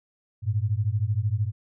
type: beating tone pair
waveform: sine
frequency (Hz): 99.2 / 112.2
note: G2 / A2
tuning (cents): +21 / +34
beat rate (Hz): 13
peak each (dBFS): -25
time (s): 0.42-1.52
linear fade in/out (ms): 50
effects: none